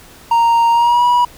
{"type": "tone with pitch glide", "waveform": "triangle", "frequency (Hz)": [930, 971.7], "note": ["A#5", "B5"], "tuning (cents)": [-4, -28], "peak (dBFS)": -7, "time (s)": [0.31, 1.25], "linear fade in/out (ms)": 5, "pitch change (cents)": 76, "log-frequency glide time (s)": [0.71, 1.04], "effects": ["pink hiss -41 dBFS RMS until 1.37 s"]}